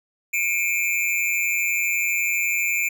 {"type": "tone with amplitude modulation", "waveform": "square", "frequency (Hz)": 2372, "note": "D7", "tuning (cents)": 17, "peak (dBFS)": -17, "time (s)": [0.33, 2.89], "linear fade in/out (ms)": 10, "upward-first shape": "sine", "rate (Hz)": 180, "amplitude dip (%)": 90, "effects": []}